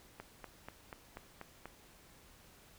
click train, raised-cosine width 0.5 ms, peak -30 dBFS, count 7, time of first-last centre 0.2-1.656 s, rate 4.12 Hz, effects pink hiss -61 dBFS RMS until 2.78 s

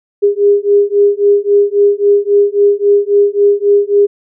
sine beating tone pair, 404.7 / 408.4 Hz, G#4 / G#4, -45 / -29 cents, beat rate 3.7 Hz, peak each -10 dBFS, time 0.22-4.07 s, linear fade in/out 20 ms, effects none

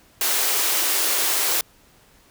white high-pass noise, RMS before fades -21 dBFS, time 0.21-1.61 s, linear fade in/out 2 ms, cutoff 300 Hz, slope 48 dB/octave, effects pink hiss -55 dBFS RMS until 2.3 s

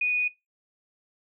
sine tone, 2473 Hz, D#7, 11 cents flat, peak -22 dBFS, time 0.01-0.28 s, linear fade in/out 5 ms, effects noise-tail reverb RT60 0.2 s tail -21 dB re dry

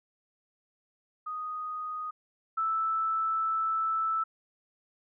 sine tone pair in turn, 1244.5 / 1317 Hz, D#6 / E6, 0 / -2 cents, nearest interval minor second, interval 98 cents, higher second, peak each -33 / -26 dBFS, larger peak second, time 1.26-2.11 / 2.57-4.24 s, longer second, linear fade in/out 10 ms, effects none

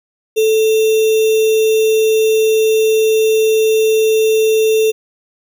sine tone with sample-and-hold, 439 Hz, A4, 4 cents flat, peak -9 dBFS, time 0.36-4.92 s, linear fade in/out 20 ms, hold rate 3150 Hz, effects none

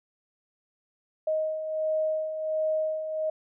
sine beating tone pair, 625 / 626.4 Hz, D#5 / D#5, +8 / +11 cents, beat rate 1.4 Hz, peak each -34 / -26 dBFS, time 1.27-3.3 s, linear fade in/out 5 ms, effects none

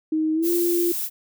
sine tone with pitch glide, 313.6 to 346 Hz, D#4 to F4, +14 to -16 cents, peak -19 dBFS, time 0.12-0.92 s, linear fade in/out 5 ms, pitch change +170 cents, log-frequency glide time 0.34-0.5 s
violet noise, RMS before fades -27 dBFS, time 0.42-1.1 s, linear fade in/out 50 ms
effects none

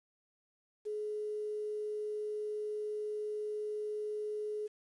sine tone with quantisation, 422.9 Hz, G#4, 31 cents sharp, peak -35 dBFS, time 0.85-4.68 s, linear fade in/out 20 ms, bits 10, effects resampled to 24000 Hz

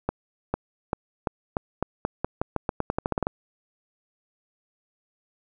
accelerating click train, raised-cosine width 1 ms, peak -10 dBFS, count 19, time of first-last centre 0.09-3.269 s, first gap 450 ms, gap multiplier 0.87, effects none

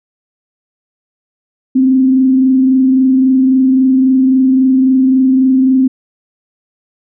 sine tone with frequency modulation, 261.6 Hz, C4, in tune, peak -6 dBFS, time 1.75-5.88 s, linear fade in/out 10 ms, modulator 23.7 Hz, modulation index 0.26, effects none

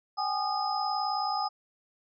sine tone cluster, 771 / 830 / 1225 / 5070 Hz, G5 / G#5 / D#6 / D#8, -29 / -1 / -27 / +32 cents, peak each -33 / -31 / -33 / -36 dBFS, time 0.17-1.49 s, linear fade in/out 20 ms, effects none

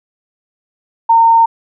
sine tone, 915 Hz, A#5, 32 cents flat, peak -5 dBFS, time 1.09-1.46 s, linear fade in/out 10 ms, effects none

